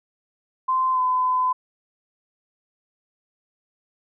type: tone with pitch glide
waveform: sine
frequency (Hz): 1036 to 1014.1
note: C6 to B5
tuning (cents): -17 to +46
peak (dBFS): -18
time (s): 0.68-1.53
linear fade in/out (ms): 10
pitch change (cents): -37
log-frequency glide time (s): 0.92-1
effects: none